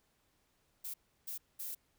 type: noise bursts at uneven times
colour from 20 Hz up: violet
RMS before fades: -42 dBFS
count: 3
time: 0.84-0.94 / 1.27-1.38 / 1.59-1.75 s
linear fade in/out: 10 ms
effects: pink hiss -75 dBFS RMS until 1.98 s